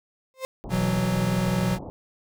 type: tone with exponential growth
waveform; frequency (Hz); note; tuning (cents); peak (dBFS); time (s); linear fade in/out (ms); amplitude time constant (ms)
35% pulse; 523.3; C5; 0; -23; 0.34-0.45; 0; 23
type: low-pass noise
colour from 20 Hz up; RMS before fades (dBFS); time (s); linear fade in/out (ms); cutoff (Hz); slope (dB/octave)
pink; -36; 0.64-1.9; 0; 930; 48
type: chord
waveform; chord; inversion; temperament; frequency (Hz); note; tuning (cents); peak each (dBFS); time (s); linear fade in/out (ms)
square; B suspended fourth; none; equal; 123.47 / 164.81 / 185; B2 / E3 / F#3; 0 / 0 / 0; -28 / -30 / -25; 0.69-1.79; 50
effects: none